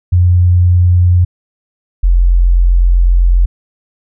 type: tone pair in turn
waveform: sine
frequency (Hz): 89 / 43.89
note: F2 / F1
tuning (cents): +33 / +9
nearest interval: octave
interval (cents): 1224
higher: first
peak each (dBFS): -5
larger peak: neither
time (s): 0.12-1.25 / 2.03-3.46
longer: second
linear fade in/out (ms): 10
effects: none